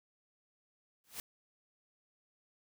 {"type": "noise with exponential growth", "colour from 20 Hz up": "white", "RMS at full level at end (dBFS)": -38, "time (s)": [1.04, 1.2], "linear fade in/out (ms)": 1, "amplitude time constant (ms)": 34, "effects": []}